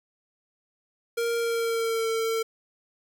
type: tone with pitch glide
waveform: square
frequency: 466.2 to 450.6 Hz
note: A#4 to A4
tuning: 0 to +41 cents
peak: -25 dBFS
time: 1.17-2.43 s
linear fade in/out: 10 ms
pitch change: -59 cents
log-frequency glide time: 1.37-2.08 s
effects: 9-bit